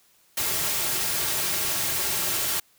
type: noise with comb filter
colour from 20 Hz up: white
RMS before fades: -26 dBFS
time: 0.37-2.6 s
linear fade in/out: 5 ms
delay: 4 ms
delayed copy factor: -0.55
effects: white hiss -61 dBFS RMS until 2.78 s